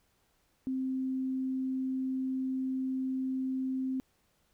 sine tone, 261.6 Hz, C4, in tune, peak -30 dBFS, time 0.67-4 s, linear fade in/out 0 ms, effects pink hiss -72 dBFS RMS until 4.53 s

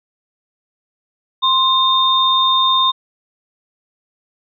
sine tone pair together, 1046.5 / 3648 Hz, C6 / A#7, 0 / -38 cents, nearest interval octave + minor seventh, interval 2162 cents, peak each -14 dBFS, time 1.42-2.92 s, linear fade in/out 20 ms, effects none

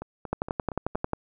two click trains, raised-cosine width 1 ms, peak -12 / -21 dBFS, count 10 / 5, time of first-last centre 0.33-1.134 / 0.02-0.95 s, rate 11.2 / 4.3 Hz, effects none

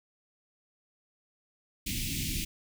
pink band-stop noise, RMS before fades -33 dBFS, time 1.86-2.45 s, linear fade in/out 10 ms, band 310 to 2200 Hz, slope 48 dB/octave, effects none

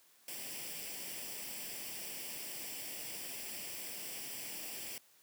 white noise with comb filter, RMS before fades -44 dBFS, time 0.28-4.98 s, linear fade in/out 2 ms, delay 0.38 ms, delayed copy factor +0.65, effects white hiss -66 dBFS RMS until 5.22 s + high-pass 150 Hz 12 dB/octave

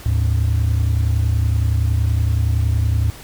sine tone pair together, 76.4 / 107.1 Hz, D#2 / A2, -31 / -46 cents, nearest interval tritone, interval 585 cents, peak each -15 dBFS, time 0.06-3.1 s, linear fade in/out 0 ms, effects tanh soft clip ceiling -11 dBFS + pink hiss -39 dBFS RMS until 3.23 s

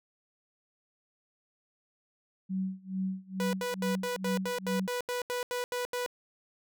sine tone with tremolo, 189.2 Hz, F#3, 39 cents sharp, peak -28 dBFS, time 2.49-4.88 s, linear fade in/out 20 ms, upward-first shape sine, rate 2.3 Hz, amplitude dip 95%
sawtooth tone bursts, 491.8 Hz, B4, 7 cents flat, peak -27 dBFS, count 13, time 3.4-6.062 s, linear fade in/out 0 ms, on 130 ms, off 81 ms
effects none

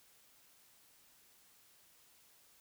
silence, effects white hiss -66 dBFS RMS until 2.6 s

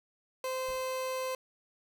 30% pulse tone, 518 Hz, C5, 17 cents flat, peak -30 dBFS, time 0.44-1.35 s, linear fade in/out 2 ms
brown noise with exponential decay, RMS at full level -47 dBFS, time 0.68-0.96 s, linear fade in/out 5 ms, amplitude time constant 59 ms
effects none

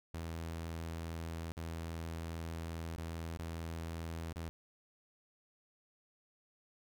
sawtooth tone with dropouts, 82.41 Hz, E2, in tune, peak -36 dBFS, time 0.14-4.49 s, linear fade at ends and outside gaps 0 ms, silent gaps 1.52-1.569 / 2.961-2.981 / 3.372-3.391 / 4.328-4.359 s, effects none

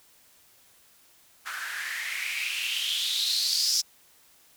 blue noise with band-pass filter sweep, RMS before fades -29 dBFS, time 1.45-3.82 s, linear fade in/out 20 ms, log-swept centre 1400 to 5400 Hz, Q 6.2, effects white hiss -59 dBFS RMS until 4.56 s

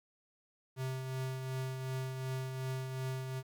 square tone with tremolo, 130.81 Hz, C3, in tune, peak -35 dBFS, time 0.76-3.43 s, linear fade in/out 50 ms, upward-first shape triangle, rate 2.7 Hz, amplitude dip 45%, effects 11-bit

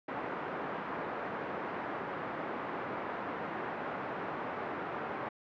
white band-pass noise, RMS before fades -38 dBFS, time 0.08-5.29 s, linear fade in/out 5 ms, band 180 to 1300 Hz, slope 12 dB/octave, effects low-pass 2000 Hz 12 dB/octave

